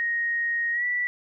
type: tone with pitch glide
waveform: sine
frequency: 1871 to 1959.5 Hz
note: A#6 to B6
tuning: +6 to -14 cents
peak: -23 dBFS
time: 0-1.07 s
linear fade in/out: 0 ms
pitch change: +80 cents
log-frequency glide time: 0.72-0.85 s
effects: none